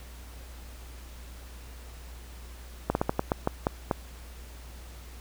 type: slowing click train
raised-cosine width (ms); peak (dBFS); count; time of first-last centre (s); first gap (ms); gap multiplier
1; -10; 9; 2.9-3.912; 51; 1.25
effects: added 60 Hz sine -43 dBFS peak until 5.2 s + pink hiss -51 dBFS RMS until 5.2 s